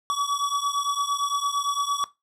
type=beating tone pair; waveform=square; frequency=1135 / 1143.8 Hz; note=C#6 / D6; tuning=+41 / -46 cents; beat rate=8.8 Hz; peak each=-26 / -28 dBFS; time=0.1-2.04 s; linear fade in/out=0 ms; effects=noise-tail reverb RT60 0.2 s tail -17 dB re dry + low-pass 10000 Hz 12 dB/octave